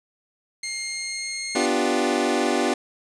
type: tone with pitch glide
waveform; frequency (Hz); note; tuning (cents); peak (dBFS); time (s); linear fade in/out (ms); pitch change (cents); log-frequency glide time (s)
15% pulse; 2122 to 2142; C7 to C7; +24 to +40; -21; 0.63-1.66; 5; +16; 0.81-1.39
type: chord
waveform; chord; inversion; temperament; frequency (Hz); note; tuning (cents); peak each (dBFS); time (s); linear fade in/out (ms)
25% pulse; G dominant seventh; first; equal with one note detuned; 247.8 / 293.7 / 349.2 / 392; B3 / D4 / F4 / G4; +6 / 0 / 0 / 0; -22; 1.55-2.74; 5
effects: resampled to 22050 Hz + 8-bit